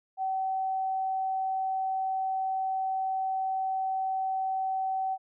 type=tone; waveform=sine; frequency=763 Hz; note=G5; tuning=47 cents flat; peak=-27 dBFS; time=0.17-5.18 s; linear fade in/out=50 ms; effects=none

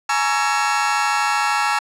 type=chord; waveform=30% pulse; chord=A# half-diminished seventh; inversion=third; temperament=just; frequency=839.1 / 932.3 / 1118.8 / 1342.6 Hz; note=G#5 / A#5 / C#6 / E6; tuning=+18 / 0 / +16 / +31 cents; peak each=-18 / -22 / -23 / -19 dBFS; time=0.09-1.79 s; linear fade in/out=5 ms; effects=low-pass 8000 Hz 12 dB/octave

